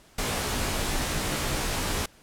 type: noise with comb filter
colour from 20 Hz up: pink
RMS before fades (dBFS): -28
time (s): 0.18-2.06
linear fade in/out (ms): 5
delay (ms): 18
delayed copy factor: -0.95
effects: pink hiss -56 dBFS RMS until 2.22 s + low-pass 12000 Hz 12 dB/octave